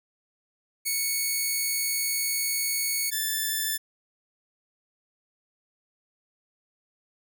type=tone pair in turn; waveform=5% pulse; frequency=2220 / 1755.9 Hz; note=C#7 / A6; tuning=+2 / -4 cents; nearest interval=major third; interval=406 cents; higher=first; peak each=-15 dBFS; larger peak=neither; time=0.85-3.11 / 3.11-3.78 s; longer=first; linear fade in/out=20 ms; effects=none